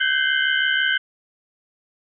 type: tone cluster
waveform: sine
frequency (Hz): 1529 / 1595 / 2086 / 2984 / 3131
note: G6 / G6 / C7 / F#7 / G7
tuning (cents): -44 / +30 / -6 / +14 / -3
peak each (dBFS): -20 / -24 / -28 / -26 / -27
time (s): 0-0.98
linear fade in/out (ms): 10
effects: none